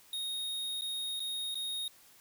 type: tone with dropouts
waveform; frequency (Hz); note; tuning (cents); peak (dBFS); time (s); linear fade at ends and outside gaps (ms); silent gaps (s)
square; 3729; A#7; 0; -35; 0.13-1.88; 2; 0.811-0.819 / 1.196-1.202 / 1.545-1.554
effects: white hiss -60 dBFS RMS until 2.2 s